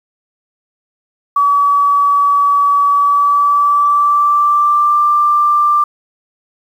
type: tone with pitch glide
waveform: sine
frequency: 1141 to 1183.3 Hz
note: C#6 to D6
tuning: +50 to +13 cents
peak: -8 dBFS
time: 1.36-5.84 s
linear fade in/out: 5 ms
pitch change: +63 cents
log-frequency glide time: 2.89-4.98 s
effects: 7-bit